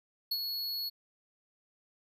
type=tone with ADSR envelope; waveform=square; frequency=4360 Hz; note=C#8; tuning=29 cents flat; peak=-29 dBFS; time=0.31-0.9 s; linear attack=7 ms; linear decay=56 ms; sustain=-5 dB; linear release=21 ms; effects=none